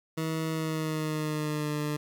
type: tone with pitch glide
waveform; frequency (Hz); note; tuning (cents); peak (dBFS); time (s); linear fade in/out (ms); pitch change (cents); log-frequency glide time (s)
20% pulse; 160.1 to 149.38; D#3 to D3; +50 to +30; -24; 0.17-1.97; 10; -120; 0.51-1.75
effects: 11-bit